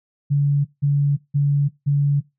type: tone bursts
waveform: sine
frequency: 142.8 Hz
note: D3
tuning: 48 cents flat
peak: -14 dBFS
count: 4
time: 0.3-2.21 s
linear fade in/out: 20 ms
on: 350 ms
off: 170 ms
effects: noise-tail reverb RT60 0.2 s tail -20 dB re dry